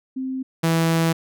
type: tone pair in turn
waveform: sine / sawtooth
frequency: 261.6 / 164.35 Hz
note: C4 / E3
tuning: 0 / -5 cents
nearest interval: minor sixth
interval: 805 cents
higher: first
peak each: -24 / -13 dBFS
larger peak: second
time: 0.16-0.43 / 0.63-1.13 s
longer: second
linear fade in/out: 10 ms
effects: none